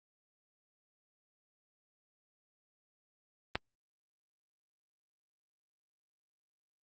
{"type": "click", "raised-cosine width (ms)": 0.3, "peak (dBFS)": -14, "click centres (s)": 3.555, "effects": ["Opus 32 kbps"]}